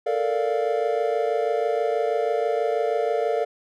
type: chord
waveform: triangle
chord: Bb major seventh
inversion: third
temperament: equal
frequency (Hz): 440 / 466.2 / 587.3 / 698.5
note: A4 / Bb4 / D5 / F5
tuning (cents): 0 / 0 / 0 / 0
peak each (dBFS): -24 / -24 / -25 / -25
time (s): 0.06-3.45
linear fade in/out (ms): 10
effects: none